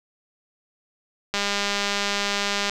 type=click train; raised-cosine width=0.2 ms; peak=-7 dBFS; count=275; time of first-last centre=1.34-2.696 s; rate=202 Hz; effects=none